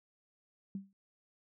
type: tone with exponential decay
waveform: sine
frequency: 195.3 Hz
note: G3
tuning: 6 cents flat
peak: -34 dBFS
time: 0.75-0.93 s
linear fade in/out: 2 ms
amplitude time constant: 38 ms
effects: none